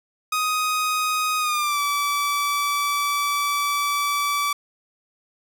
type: tone with pitch glide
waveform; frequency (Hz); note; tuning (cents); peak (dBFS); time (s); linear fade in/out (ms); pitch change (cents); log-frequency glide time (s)
sawtooth; 1251 to 1153.8; D#6 to D6; +9 to -31; -17; 0.32-4.53; 5; -140; 1.38-1.81
effects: none